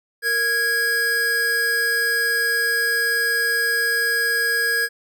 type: tone pair together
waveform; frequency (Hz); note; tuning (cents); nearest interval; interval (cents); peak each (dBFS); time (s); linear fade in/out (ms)
square; 464 / 1653.5; A#4 / G#6; -8 / -8; octave + minor seventh; 2200; -30 / -19; 0.22-4.89; 50
effects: none